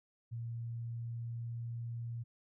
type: tone with pitch glide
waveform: sine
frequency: 116.54 to 117.28 Hz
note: A#2 to A#2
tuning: 0 to +11 cents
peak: -38 dBFS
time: 0.31-2.24 s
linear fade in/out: 20 ms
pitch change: +11 cents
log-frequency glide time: 0.49-1.72 s
effects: none